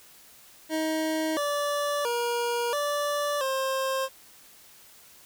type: tone with pitch steps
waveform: 25% pulse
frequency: 315.9 / 580 / 475.5 / 582 / 531 Hz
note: D#4 / D5 / A#4 / D5 / C5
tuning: +26 / -22 / +34 / -16 / +25 cents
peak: -22 dBFS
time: 0.69-4.09 s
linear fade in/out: 50 ms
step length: 680 ms
effects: white hiss -53 dBFS RMS until 5.25 s